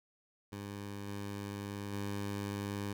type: tone with level steps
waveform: 15% pulse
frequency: 101 Hz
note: G#2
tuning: 48 cents flat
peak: -35 / -33 / -30 dBFS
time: 0.52-2.93 s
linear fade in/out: 5 ms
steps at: 1.07 / 1.92 s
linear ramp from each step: 20 ms
effects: none